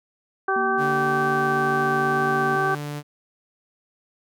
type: harmonic tone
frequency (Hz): 386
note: G4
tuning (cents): -27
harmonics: 1 / 2 / 3 / 4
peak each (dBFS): -25 / -25 / -25 / -25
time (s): 0.48-2.75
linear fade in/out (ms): 5
type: tone with pitch glide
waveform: sine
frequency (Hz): 234.1 to 235.7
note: A#3 to A#3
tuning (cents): +8 to +19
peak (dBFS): -30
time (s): 0.56-2.56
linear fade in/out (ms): 2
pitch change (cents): +11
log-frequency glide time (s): 1.49-1.89
type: tone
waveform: sawtooth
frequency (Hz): 146.83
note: D3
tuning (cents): 0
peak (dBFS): -25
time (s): 0.77-3.03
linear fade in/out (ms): 50
effects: none